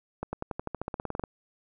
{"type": "accelerating click train", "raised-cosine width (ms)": 1, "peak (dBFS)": -18, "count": 16, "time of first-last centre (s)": [0.23, 1.238], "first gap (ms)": 100, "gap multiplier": 0.94, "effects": []}